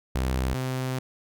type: tone pair in turn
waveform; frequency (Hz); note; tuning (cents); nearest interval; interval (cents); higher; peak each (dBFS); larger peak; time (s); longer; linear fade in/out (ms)
sawtooth; 64.5 / 129.45; C2 / C3; -24 / -18; octave; 1206; second; -20 / -23; first; 0.15-0.54 / 0.54-0.99; second; 5
effects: none